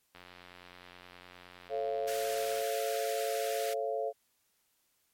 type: click train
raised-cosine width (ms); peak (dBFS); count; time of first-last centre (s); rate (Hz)
0.3; -34; 222; 0.15-2.617; 89.6
type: chord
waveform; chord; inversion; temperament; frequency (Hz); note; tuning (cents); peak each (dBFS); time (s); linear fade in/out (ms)
sine; A augmented; none; just; 440 / 550 / 687.5; A4 / C#5 / E#5; 0 / -14 / -27; -35; 1.69-4.13; 50
type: high-pass noise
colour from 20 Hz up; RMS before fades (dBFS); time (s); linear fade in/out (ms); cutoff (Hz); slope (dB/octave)
pink; -42; 2.07-3.74; 10; 1300; 96
effects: white hiss -74 dBFS RMS until 5.13 s + MP3 64 kbps